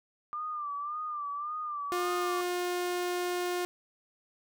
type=tone with vibrato; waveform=sine; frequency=1190 Hz; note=D6; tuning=22 cents sharp; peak=-33 dBFS; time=0.33-2.41 s; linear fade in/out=0 ms; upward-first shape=sine; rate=1.8 Hz; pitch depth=69 cents each way
type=tone; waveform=sawtooth; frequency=356.3 Hz; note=F4; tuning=35 cents sharp; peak=-26 dBFS; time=1.92-3.65 s; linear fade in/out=0 ms
effects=none